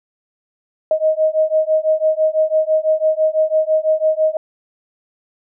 sine beating tone pair, 624 / 630 Hz, D#5 / D#5, +5 / +21 cents, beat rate 6 Hz, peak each -16 dBFS, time 0.91-4.37 s, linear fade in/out 2 ms, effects none

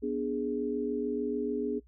sine chord, G# diminished, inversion first, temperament equal, 246.9 / 293.7 / 415.3 Hz, B3 / D4 / G#4, 0 / 0 / 0 cents, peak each -34 / -34 / -32 dBFS, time 0.02-1.8 s, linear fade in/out 20 ms, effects noise-tail reverb RT60 0.1 s tail -20 dB re dry + added 60 Hz sine -56 dBFS peak until 1.87 s

